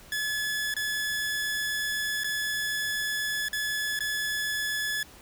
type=tone with dropouts; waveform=sawtooth; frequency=1712 Hz; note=A6; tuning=48 cents flat; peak=-24 dBFS; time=0.12-5.03 s; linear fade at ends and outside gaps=2 ms; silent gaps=0.74-0.765 / 2.236-2.243 / 3.485-3.53 / 3.991-4.005 s; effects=pink hiss -51 dBFS RMS until 5.21 s